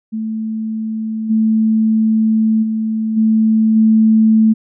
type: tone with level steps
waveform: sine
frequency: 220 Hz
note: A3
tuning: in tune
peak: -18 / -10 / -15 / -9 / -7 dBFS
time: 0.12-4.54 s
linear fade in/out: 20 ms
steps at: 1.29 / 2.62 / 3.16 / 3.75 s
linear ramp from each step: 20 ms
effects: none